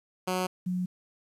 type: tone pair in turn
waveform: 10% pulse / sine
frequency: 184 / 181.36 Hz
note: F#3 / F#3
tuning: -9 / -34 cents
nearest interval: unison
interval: 25 cents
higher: first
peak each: -19 / -27 dBFS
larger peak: first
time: 0.27-0.47 / 0.66-0.86 s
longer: neither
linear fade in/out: 10 ms
effects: resampled to 32000 Hz + 10-bit